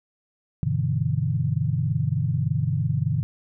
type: chord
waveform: sine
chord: E minor seventh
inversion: first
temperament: equal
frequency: 98 / 123.47 / 146.83 / 164.81 Hz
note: G2 / B2 / D3 / E3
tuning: 0 / 0 / 0 / 0 cents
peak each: -28 / -25 / -25 / -29 dBFS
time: 0.63-3.23 s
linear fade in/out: 0 ms
effects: none